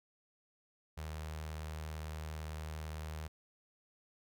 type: tone with notch filter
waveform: sawtooth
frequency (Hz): 77.78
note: D#2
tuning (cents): 0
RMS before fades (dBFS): -43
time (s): 0.97-3.28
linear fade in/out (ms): 10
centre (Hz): 280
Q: 0.95
effects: none